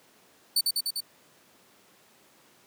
sawtooth tone with echo, 4518 Hz, C#8, 32 cents sharp, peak -18 dBFS, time 0.56-0.61 s, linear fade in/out 5 ms, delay 99 ms, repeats 4, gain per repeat -2 dB, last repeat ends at 1.006 s, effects pink hiss -59 dBFS RMS until 2.66 s + high-pass 200 Hz 12 dB/octave

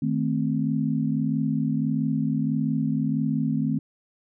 sine chord, A diminished, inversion second, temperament equal, 155.56 / 220 / 261.6 Hz, Eb3 / A3 / C4, 0 / 0 / 0 cents, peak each -26 dBFS, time 0.02-3.79 s, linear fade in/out 5 ms, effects none

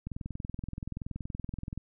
click train, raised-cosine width 5 ms, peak -24 dBFS, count 37, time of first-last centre 0.07-1.776 s, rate 21.1 Hz, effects none

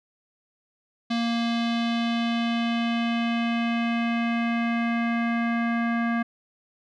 square tone with low-pass filter sweep, 233.1 Hz, A#3, in tune, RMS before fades -25 dBFS, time 1.1-6.23 s, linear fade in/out 10 ms, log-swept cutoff 4000 to 1800 Hz, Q 2.5, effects none

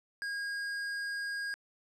sine tone with tanh clipping, 1630 Hz, G#6, 33 cents flat, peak -36 dBFS, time 0.22-1.54 s, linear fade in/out 0 ms, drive 17 dB, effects low-pass 8000 Hz 12 dB/octave

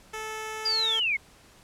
10% pulse tone with pitch glide, 436.4 to 445.6 Hz, A4 to A4, -14 to +22 cents, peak -25 dBFS, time 0.13-1 s, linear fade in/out 10 ms, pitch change +36 cents, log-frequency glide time 0.66-0.85 s
sine linear sweep, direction down, 4919 to 2094 Hz, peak -23 dBFS, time 0.65-1.17 s, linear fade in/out 10 ms
effects pink hiss -55 dBFS RMS until 1.63 s + low-pass 11000 Hz 12 dB/octave

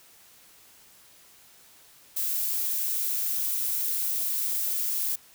violet noise, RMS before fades -28 dBFS, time 2.16-5.16 s, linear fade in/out 10 ms, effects white hiss -55 dBFS RMS until 5.34 s

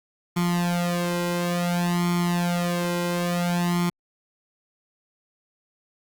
sawtooth tone with flanger, 174.61 Hz, F3, in tune, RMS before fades -24 dBFS, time 0.36-3.9 s, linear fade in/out 10 ms, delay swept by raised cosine 0.91 to 2.01 ms, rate 0.57 Hz, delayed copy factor +0.95, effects Opus 48 kbps

